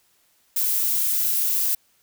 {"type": "noise", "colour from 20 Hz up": "violet", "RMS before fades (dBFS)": -22, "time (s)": [0.56, 1.75], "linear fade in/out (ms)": 5, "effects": ["white hiss -63 dBFS RMS until 2.02 s"]}